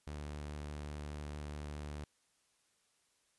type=tone with vibrato; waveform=sawtooth; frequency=74 Hz; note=D2; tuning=14 cents sharp; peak=-38 dBFS; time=0.07-2.04 s; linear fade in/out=0 ms; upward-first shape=sine; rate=4.8 Hz; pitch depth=9 cents each way; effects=white hiss -75 dBFS RMS until 3.38 s + resampled to 24000 Hz